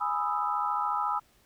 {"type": "chord", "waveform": "sine", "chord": "E major seventh", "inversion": "first", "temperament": "equal", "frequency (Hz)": [830.6, 987.8, 1244.5, 1318.5], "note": ["G#5", "B5", "D#6", "E6"], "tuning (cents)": [0, 0, 0, 0], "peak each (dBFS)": -32, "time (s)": [0, 1.2], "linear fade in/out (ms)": 20, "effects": ["pink hiss -64 dBFS RMS until 1.45 s"]}